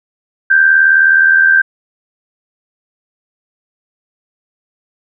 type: tone with amplitude modulation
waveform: sine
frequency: 1568 Hz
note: G6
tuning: in tune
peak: -3 dBFS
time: 0.5-1.62 s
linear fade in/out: 10 ms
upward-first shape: sine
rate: 79.4 Hz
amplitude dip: 55%
effects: none